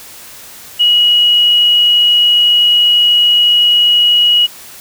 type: tone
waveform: sine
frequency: 2907 Hz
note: F#7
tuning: 31 cents flat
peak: -6 dBFS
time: 0.79-4.47 s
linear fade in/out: 20 ms
effects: white hiss -34 dBFS RMS until 4.8 s